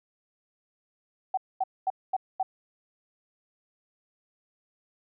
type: tone bursts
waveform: sine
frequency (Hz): 759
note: F#5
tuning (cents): +44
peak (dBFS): -23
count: 5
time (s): 1.34-2.43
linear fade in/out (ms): 5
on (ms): 34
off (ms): 230
effects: none

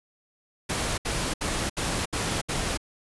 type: noise bursts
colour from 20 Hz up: pink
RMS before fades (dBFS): -28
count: 6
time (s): 0.69-2.775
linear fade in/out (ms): 10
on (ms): 290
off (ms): 69
effects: resampled to 24000 Hz

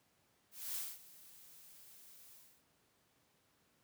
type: noise with ADSR envelope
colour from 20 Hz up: blue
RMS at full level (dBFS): -40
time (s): 0.51-2.64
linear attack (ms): 250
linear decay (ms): 220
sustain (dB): -19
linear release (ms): 310
effects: pink hiss -74 dBFS RMS until 3.83 s + high-pass 100 Hz 12 dB/octave

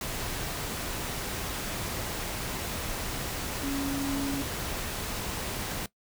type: tone in noise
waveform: sine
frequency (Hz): 277.2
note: C#4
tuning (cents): 0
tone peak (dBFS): -29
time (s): 3.63-4.42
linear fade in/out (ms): 2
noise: pink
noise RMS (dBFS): -34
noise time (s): 0.01-5.86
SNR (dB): +2
effects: noise-tail reverb RT60 0.1 s tail -19 dB re dry

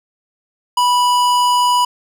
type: tone with hard clipping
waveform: sine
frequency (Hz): 983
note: B5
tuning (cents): -8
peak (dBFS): -13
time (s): 0.77-1.85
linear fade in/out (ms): 5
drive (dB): 17
effects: none

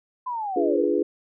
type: linear sweep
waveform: sine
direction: down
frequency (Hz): 1025 to 441.9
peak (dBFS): -26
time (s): 0.26-0.85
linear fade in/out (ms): 10
type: chord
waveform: sine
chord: D diminished seventh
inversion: none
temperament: equal with one note detuned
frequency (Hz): 293.7 / 344 / 415.3 / 493.9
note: D4 / F4 / Ab4 / Cb5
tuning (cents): 0 / -26 / 0 / 0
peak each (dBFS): -26 / -24 / -24 / -27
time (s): 0.56-1.03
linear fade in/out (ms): 5
effects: none

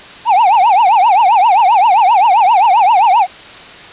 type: tone with vibrato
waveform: triangle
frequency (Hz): 830.6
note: G#5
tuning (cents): 0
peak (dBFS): -4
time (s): 0.25-3.27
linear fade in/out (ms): 50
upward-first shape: triangle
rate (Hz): 7.6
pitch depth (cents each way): 290
effects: white hiss -33 dBFS RMS until 3.92 s + resampled to 8000 Hz

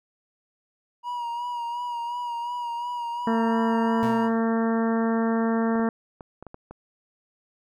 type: tone with vibrato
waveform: triangle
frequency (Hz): 956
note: A#5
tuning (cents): +43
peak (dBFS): -26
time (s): 1.03-4.3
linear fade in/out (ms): 50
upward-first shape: sine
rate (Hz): 2.8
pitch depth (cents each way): 34
type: harmonic tone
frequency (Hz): 226.9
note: A#3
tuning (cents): -47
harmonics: 1 / 2 / 3 / 4 / 5 / 6 / 7 / 8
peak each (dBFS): -22 / -28 / -32 / -34 / -36 / -38 / -39 / -40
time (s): 3.27-5.89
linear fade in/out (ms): 2
type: tone with exponential decay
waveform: 30% pulse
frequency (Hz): 123.47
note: B2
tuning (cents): 0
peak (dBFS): -26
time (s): 4.03-4.54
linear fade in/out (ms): 0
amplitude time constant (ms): 110
type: clicks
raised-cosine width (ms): 1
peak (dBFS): -26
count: 7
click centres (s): 5.756 / 5.796 / 6.208 / 6.426 / 6.467 / 6.544 / 6.71
effects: none

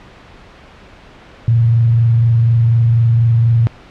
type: tone with frequency modulation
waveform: sine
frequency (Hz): 115.9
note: A#2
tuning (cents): -10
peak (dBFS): -8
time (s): 1.48-3.67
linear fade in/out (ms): 0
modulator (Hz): 24.1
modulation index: 0.23
effects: pink hiss -40 dBFS RMS until 3.9 s + low-pass 3000 Hz 12 dB/octave

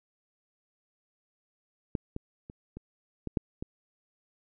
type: clicks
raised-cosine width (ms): 3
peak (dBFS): -16 / -22 / -30 / -28 / -21 / -13 / -22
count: 7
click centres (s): 1.952 / 2.164 / 2.499 / 2.77 / 3.273 / 3.372 / 3.625
effects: none

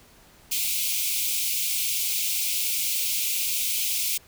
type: high-pass noise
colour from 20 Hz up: white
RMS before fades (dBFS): -26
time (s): 0.51-4.18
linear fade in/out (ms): 10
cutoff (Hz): 2200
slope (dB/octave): 96
effects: pink hiss -54 dBFS RMS until 4.27 s

